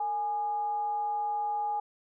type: tone with frequency modulation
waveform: sine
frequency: 830.6 Hz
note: G#5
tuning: in tune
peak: -28 dBFS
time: 0-1.8 s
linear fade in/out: 5 ms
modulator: 377 Hz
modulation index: 0.21
effects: none